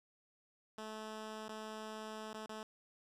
10% pulse tone with dropouts, 217 Hz, A3, 24 cents flat, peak -36 dBFS, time 0.78-2.63 s, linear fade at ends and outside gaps 2 ms, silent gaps 1.482-1.491 / 2.332-2.342 / 2.461-2.493 s, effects low-pass 9000 Hz 12 dB/octave + 12-bit

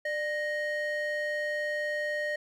triangle ring-modulated tone, 1233 Hz, D#6, 16 cents flat, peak -24 dBFS, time 0.05-2.36 s, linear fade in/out 5 ms, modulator 637 Hz, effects none

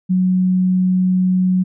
sine tone, 184.3 Hz, F#3, 7 cents flat, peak -12 dBFS, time 0.09-1.64 s, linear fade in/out 20 ms, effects none

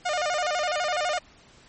sawtooth tone with vibrato, 659.3 Hz, E5, in tune, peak -20 dBFS, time 0.05-1.19 s, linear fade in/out 10 ms, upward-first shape square, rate 12 Hz, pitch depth 150 cents each way, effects pink hiss -54 dBFS RMS until 1.68 s + MP3 32 kbps

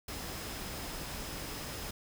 sine tone in noise, 5090 Hz, D#8, 39 cents sharp, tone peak -52 dBFS, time 0.08-1.91 s, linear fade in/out 5 ms, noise pink, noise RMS -41 dBFS, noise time 0.08-1.91 s, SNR -14 dB, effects none

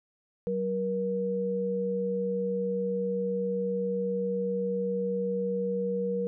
sine tone pair together, 188.61 / 476.3 Hz, F#3 / A#4, +33 / +37 cents, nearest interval octave + major third, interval 1604 cents, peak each -32 / -28 dBFS, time 0.47-6.27 s, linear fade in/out 0 ms, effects none

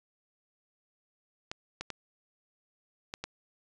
clicks, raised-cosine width 0.2 ms, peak -19 dBFS, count 5, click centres 1.515 / 1.81 / 1.903 / 3.139 / 3.24 s, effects resampled to 22050 Hz

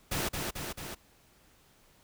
pink noise with echo, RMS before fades -32 dBFS, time 0.11-0.29 s, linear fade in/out 10 ms, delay 220 ms, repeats 3, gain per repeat -3 dB, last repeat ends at 0.95 s, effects pink hiss -63 dBFS RMS until 2.03 s

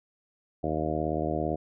harmonic tone, 77.78 Hz, D#2, in tune, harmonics 1 / 2 / 3 / 4 / 5 / 6 / 7 / 8 / 9, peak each -36 / -35 / -37 / -33 / -35 / -38 / -36 / -35 / -34 dBFS, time 0.63-1.56 s, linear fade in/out 10 ms, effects none

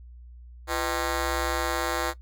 10% pulse ring-modulated tone, 280 Hz, C#4, 18 cents sharp, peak -14 dBFS, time 0.67-2.14 s, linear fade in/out 50 ms, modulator 219 Hz, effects noise-tail reverb RT60 0.1 s tail -17 dB re dry + added 60 Hz sine -43 dBFS peak until 2.21 s

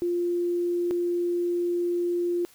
sine tone pair in turn, 349.2 / 349.2 Hz, F4 / F4, 0 / 0 cents, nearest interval unison, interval 0 cents, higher neither, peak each -23 dBFS, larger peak neither, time 0.02-0.91 / 0.91-2.45 s, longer second, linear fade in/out 0 ms, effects white hiss -56 dBFS RMS until 2.54 s

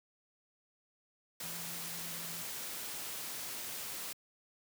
sine tone in noise, 169.1 Hz, E3, 44 cents sharp, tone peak -51 dBFS, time 1.43-2.42 s, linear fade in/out 5 ms, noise white, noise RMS -42 dBFS, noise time 1.4-4.13 s, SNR -12 dB, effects high-pass 100 Hz 12 dB/octave

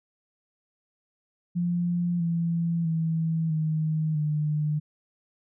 sine tone with pitch steps, 174.3 / 168.17 / 162.25 / 156.54 / 151.04 Hz, F3 / E3 / E3 / D#3 / D3, -3 / +35 / -27 / +11 / +49 cents, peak -23 dBFS, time 1.55-4.8 s, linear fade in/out 20 ms, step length 650 ms, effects none

